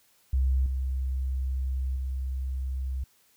sine tone with level steps, 65.41 Hz, C2, in tune, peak -21 / -26 / -28 dBFS, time 0.33-3.04 s, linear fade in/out 5 ms, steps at 0.66 / 1.96 s, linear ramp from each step 2 ms, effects white hiss -64 dBFS RMS until 3.36 s

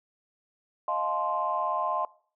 sine chord, F dominant seventh, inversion third, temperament equal with one note detuned, 622.3 / 698.5 / 860.4 / 1046.5 Hz, Eb5 / F5 / A5 / C6, 0 / 0 / -39 / 0 cents, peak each -33 / -32 / -34 / -28 dBFS, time 0.88-2.05 s, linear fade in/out 2 ms, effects noise-tail reverb RT60 0.5 s tail -22 dB re dry + tanh soft clip ceiling -15 dBFS

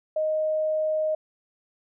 sine tone, 622.3 Hz, D#5, in tune, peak -22 dBFS, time 0.16-1.15 s, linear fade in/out 5 ms, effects none

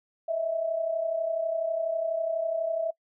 sine tone pair together, 627.2 / 659.3 Hz, D#5 / E5, +14 / 0 cents, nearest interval minor second, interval 86 cents, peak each -33 / -26 dBFS, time 0.28-2.91 s, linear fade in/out 10 ms, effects noise-tail reverb RT60 0.1 s tail -24 dB re dry

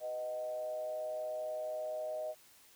sine tone with frequency modulation, 622.3 Hz, D#5, in tune, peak -36 dBFS, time 0-2.35 s, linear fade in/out 50 ms, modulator 124 Hz, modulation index 0.51, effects white hiss -62 dBFS RMS until 2.75 s

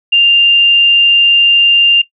sine tone with frequency modulation, 2794 Hz, F7, in tune, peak -4 dBFS, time 0.12-2.02 s, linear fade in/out 10 ms, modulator 31.8 Hz, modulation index 0.29, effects noise-tail reverb RT60 0.1 s tail -18 dB re dry

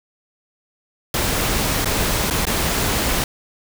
pink noise with dropouts, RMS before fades -20 dBFS, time 1.14-3.24 s, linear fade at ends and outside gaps 2 ms, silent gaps 1.846-1.856 / 2.301-2.308 / 2.453-2.468 s, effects none

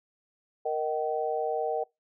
sine chord, Eb major, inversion second, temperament equal with one note detuned, 466.2 / 622.3 / 764.8 Hz, Bb4 / Eb5 / G5, 0 / 0 / -43 cents, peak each -30 / -32 / -31 dBFS, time 0.65-1.84 s, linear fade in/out 10 ms, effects noise-tail reverb RT60 0.2 s tail -25 dB re dry

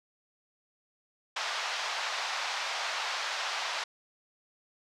pink band-pass noise, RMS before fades -34 dBFS, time 1.36-3.84 s, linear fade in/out 5 ms, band 750 to 5600 Hz, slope 24 dB/octave, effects none

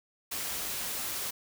white noise, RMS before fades -35 dBFS, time 0.31-1.31 s, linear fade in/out 10 ms, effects none

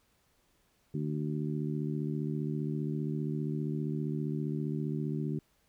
harmonic tone, 75.1 Hz, D2, 39 cents sharp, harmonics 2 / 3 / 4 / 5, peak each -33 / -37 / -39 / -41 dBFS, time 0.94-5.39 s, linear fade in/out 5 ms, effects pink hiss -71 dBFS RMS until 5.68 s

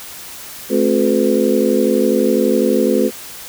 harmonic tone with a mistuned harmonic, 72 Hz, D2, 34 cents flat, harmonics 3 / 4 / 5 / 6 / 7, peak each -18 / -18 / -18 / -18 / -18 dBFS, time 0.69-3.11 s, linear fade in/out 50 ms, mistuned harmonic 4, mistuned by -150 cents, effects white hiss -33 dBFS RMS until 3.48 s

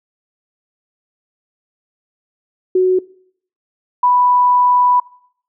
sine tone pair in turn, 370 / 987.8 Hz, F#4 / B5, 0 / 0 cents, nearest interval octave + perfect fourth, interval 1700 cents, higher second, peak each -9 / -9 dBFS, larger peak neither, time 2.75-2.99 / 4.03-5 s, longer second, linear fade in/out 5 ms, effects noise-tail reverb RT60 0.6 s tail -21 dB re dry

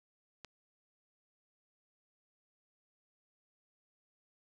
click, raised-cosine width 0.2 ms, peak -29 dBFS, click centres 0.447 s, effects none

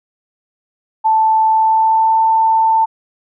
sine tone with pitch glide, 880 to 891.3 Hz, A5 to A5, 0 to +22 cents, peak -9 dBFS, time 1.04-2.86 s, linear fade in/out 20 ms, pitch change +22 cents, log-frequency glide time 1.48-2.21 s, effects none

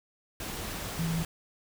sine tone in noise, 164.81 Hz, E3, in tune, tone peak -28 dBFS, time 0.99-1.23 s, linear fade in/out 2 ms, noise pink, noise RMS -37 dBFS, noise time 0.4-1.25 s, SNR +6 dB, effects none

